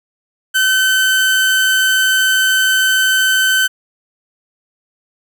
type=tone; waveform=30% pulse; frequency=1531 Hz; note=G6; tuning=41 cents flat; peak=-8 dBFS; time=0.54-3.68 s; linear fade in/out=20 ms; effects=none